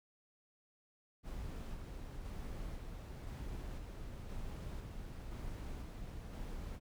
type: noise with tremolo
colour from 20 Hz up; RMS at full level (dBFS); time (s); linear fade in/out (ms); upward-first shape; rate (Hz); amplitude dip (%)
brown; -44; 1.23-6.8; 50; square; 0.98; 25
effects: none